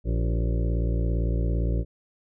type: harmonic tone with a mistuned harmonic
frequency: 57.6 Hz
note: A#1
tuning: 20 cents flat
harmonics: 1 / 2 / 3 / 5 / 6 / 7 / 8 / 9 / 10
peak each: -23 / -29 / -33 / -37 / -39 / -40 / -41 / -42 / -43 dBFS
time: 0.04-1.85 s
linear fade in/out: 50 ms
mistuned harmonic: 7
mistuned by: -73 cents
effects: none